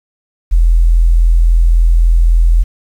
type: tone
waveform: sine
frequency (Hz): 41.83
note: E1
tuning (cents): +26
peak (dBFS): -5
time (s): 0.51-2.64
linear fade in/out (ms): 20
effects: 7-bit